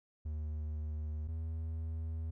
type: tone pair in turn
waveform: triangle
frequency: 76.6 / 80.43 Hz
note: D#2 / E2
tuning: -27 / -42 cents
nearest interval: minor second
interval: 85 cents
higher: second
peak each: -34 / -34 dBFS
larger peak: neither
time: 0.25-1.28 / 1.28-2.31 s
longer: neither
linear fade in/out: 10 ms
effects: none